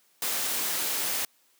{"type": "noise", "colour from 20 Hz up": "white", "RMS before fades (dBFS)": -29, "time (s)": [0.22, 1.25], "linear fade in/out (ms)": 2, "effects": ["white hiss -65 dBFS RMS until 1.59 s", "high-pass 200 Hz 12 dB/octave"]}